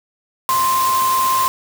sine tone in noise, 1046.5 Hz, C6, in tune, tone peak -14 dBFS, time 0.49-1.48 s, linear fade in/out 0 ms, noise white, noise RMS -24 dBFS, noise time 0.49-1.48 s, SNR +7 dB, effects none

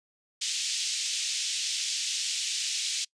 white band-pass noise, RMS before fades -31 dBFS, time 0.41-3.05 s, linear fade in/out 10 ms, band 2700 to 7100 Hz, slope 24 dB/octave, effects noise-tail reverb RT60 0.1 s tail -24 dB re dry + resampled to 22050 Hz

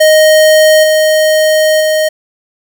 square tone with level steps, 622.3 Hz, D#5, in tune, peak -4 / -7 / -9 dBFS, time 0-2.09 s, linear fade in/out 10 ms, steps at 0.83 / 1.8 s, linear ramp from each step 10 ms, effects none

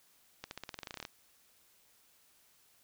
accelerating click train, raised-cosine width 0.2 ms, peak -24 dBFS, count 15, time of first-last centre 0.44-1.051 s, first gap 71 ms, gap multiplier 0.92, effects white hiss -67 dBFS RMS until 2.83 s

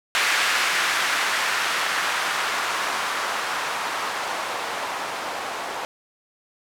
violet noise with low-pass filter sweep, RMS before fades -25 dBFS, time 0.15-5.85 s, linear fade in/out 0 ms, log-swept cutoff 1700 to 780 Hz, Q 1.2, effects none

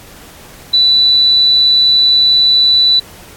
sine tone, 3971 Hz, B7, 9 cents sharp, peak -6 dBFS, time 0.73-3 s, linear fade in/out 10 ms, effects pink hiss -37 dBFS RMS until 3.36 s + AAC 64 kbps

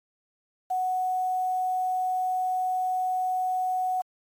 sine tone with quantisation, 740 Hz, F#5, in tune, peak -24 dBFS, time 0.7-4.02 s, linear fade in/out 10 ms, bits 8, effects AAC 64 kbps

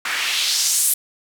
white noise with band-pass filter sweep, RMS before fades -20 dBFS, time 0.05-0.94 s, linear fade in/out 5 ms, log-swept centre 1600 to 11000 Hz, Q 1.8, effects none

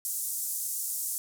white band-pass noise, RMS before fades -33 dBFS, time 0.05-1.18 s, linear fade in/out 0 ms, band 7000 to 14000 Hz, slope 24 dB/octave, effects none

